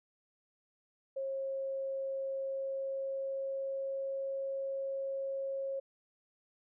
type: tone with pitch glide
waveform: sine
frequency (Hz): 540 to 543.1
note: C#5 to C#5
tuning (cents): -45 to -36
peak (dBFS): -34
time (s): 1.16-5.8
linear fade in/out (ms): 10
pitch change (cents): +9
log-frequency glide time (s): 2.43-4.33
effects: none